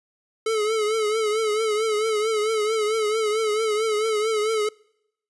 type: tone with vibrato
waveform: square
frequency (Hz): 433.1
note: A4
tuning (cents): -27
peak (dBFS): -21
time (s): 0.46-4.69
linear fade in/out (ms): 5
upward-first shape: triangle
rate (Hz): 4.5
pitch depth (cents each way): 76
effects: noise-tail reverb RT60 0.8 s tail -26 dB re dry + resampled to 24000 Hz